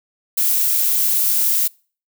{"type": "noise", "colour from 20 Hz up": "violet", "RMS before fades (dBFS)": -17, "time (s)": [0.37, 1.68], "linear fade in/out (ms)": 10, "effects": ["noise-tail reverb RT60 0.4 s tail -26 dB re dry"]}